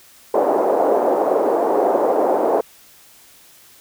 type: band-pass noise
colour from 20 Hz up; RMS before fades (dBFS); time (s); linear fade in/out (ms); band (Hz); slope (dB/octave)
white; -17; 0.34-2.61; 5; 350 to 700; 24
effects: white hiss -48 dBFS RMS until 3.8 s